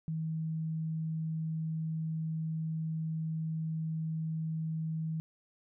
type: tone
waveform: sine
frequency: 159.8 Hz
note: D#3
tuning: 47 cents sharp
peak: -32 dBFS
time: 0.08-5.2 s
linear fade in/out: 0 ms
effects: none